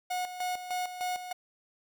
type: tone with tremolo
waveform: 45% pulse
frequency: 727 Hz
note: F#5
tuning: 31 cents flat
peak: -30 dBFS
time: 0.1-1.33 s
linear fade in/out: 10 ms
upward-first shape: square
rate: 3.3 Hz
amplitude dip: 65%
effects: none